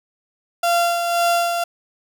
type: tone with tremolo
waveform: 35% pulse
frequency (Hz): 689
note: F5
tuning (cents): -24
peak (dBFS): -13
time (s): 0.63-1.64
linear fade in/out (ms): 5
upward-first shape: sine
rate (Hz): 1.9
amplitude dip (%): 45
effects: none